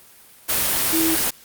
sine tone in noise, 325.1 Hz, E4, 24 cents flat, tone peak -19 dBFS, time 0.92-1.16 s, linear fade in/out 20 ms, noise white, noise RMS -20 dBFS, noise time 0.48-1.31 s, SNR -2 dB, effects white hiss -48 dBFS RMS until 1.44 s + Opus 32 kbps

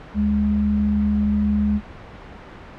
sine tone pair together, 73.6 / 208.2 Hz, D2 / G#3, +4 / +5 cents, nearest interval octave + tritone, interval 1801 cents, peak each -24 / -17 dBFS, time 0.14-1.81 s, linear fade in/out 50 ms, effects pink hiss -39 dBFS RMS until 2.78 s + low-pass 2000 Hz 12 dB/octave

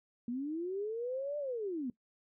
sine linear two-way sweep, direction up then down, 231.2 to 596 to 231.2 Hz, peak -34 dBFS, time 0.28-1.9 s, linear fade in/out 2 ms, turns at 1.38 s, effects noise-tail reverb RT60 0.1 s tail -19 dB re dry

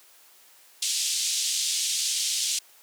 white band-pass noise, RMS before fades -27 dBFS, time 0.82-2.59 s, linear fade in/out 5 ms, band 3100 to 8200 Hz, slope 24 dB/octave, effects white hiss -55 dBFS RMS until 2.82 s + high-pass 400 Hz 12 dB/octave

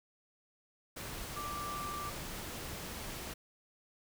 sine tone in noise, 1174.7 Hz, D6, in tune, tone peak -39 dBFS, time 1.36-2.1 s, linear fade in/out 10 ms, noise pink, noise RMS -43 dBFS, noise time 0.96-3.34 s, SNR +1 dB, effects none

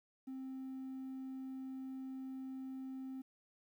triangle tone, 263.4 Hz, C4, 12 cents sharp, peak -40 dBFS, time 0.27-3.22 s, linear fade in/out 10 ms, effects tanh soft clip ceiling -37 dBFS + 12-bit

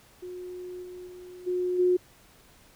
sine tone with level steps, 361.4 Hz, F#4, 41 cents flat, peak -36 / -39 / -42 / -25 / -19 dBFS, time 0.22-1.97 s, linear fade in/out 10 ms, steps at 0.82 / 1.06 / 1.46 / 1.78 s, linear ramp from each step 20 ms, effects pink hiss -57 dBFS RMS until 2.75 s

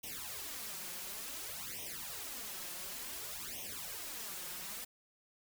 white noise with flanger, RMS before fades -44 dBFS, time 0.03-4.85 s, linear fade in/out 10 ms, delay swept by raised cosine 0.33 to 5.63 ms, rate 0.56 Hz, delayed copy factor +0.95, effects none

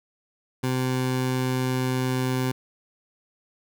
20% pulse tone, 128.6 Hz, C3, 30 cents flat, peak -18 dBFS, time 0.63-2.52 s, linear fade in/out 10 ms, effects none

